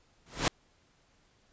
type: noise with exponential growth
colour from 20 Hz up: pink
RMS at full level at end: -22 dBFS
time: 0.26-0.48 s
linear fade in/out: 2 ms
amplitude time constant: 47 ms
effects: pink hiss -67 dBFS RMS until 1.52 s + resampled to 16000 Hz